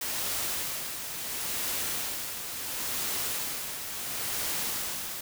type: noise with tremolo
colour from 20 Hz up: white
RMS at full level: -31 dBFS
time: 0.01-5.21 s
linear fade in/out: 5 ms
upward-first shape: sine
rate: 0.72 Hz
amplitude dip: 50%
effects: none